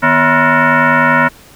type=tone with frequency modulation; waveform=sine; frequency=246.1 Hz; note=B3; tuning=6 cents flat; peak=-7 dBFS; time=0.02-1.29 s; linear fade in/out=20 ms; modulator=402 Hz; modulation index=4.4; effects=pink hiss -41 dBFS RMS until 1.55 s